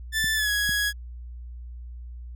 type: tone with pitch glide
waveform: sawtooth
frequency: 1760 to 1666 Hz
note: A6 to G#6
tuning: 0 to +5 cents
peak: -19 dBFS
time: 0.12-0.93 s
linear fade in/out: 50 ms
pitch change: -95 cents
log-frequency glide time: 0.35-0.5 s
type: clicks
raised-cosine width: 5 ms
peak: -21 dBFS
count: 2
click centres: 0.243 / 0.693 s
effects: added 60 Hz sine -36 dBFS peak until 2.35 s